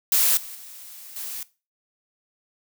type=noise with level steps; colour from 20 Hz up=blue; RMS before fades=-19 / -38 / -42 / -33 dBFS; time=0.12-1.43 s; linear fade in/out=2 ms; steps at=0.37 / 0.55 / 1.16 s; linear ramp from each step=2 ms; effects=noise-tail reverb RT60 0.3 s tail -18 dB re dry